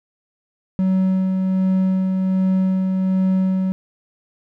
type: tone with tremolo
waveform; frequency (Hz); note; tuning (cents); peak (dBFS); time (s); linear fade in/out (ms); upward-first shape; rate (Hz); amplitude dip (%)
triangle; 188.2; F#3; +30; -12; 0.79-3.72; 0; sine; 1.3; 30
effects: none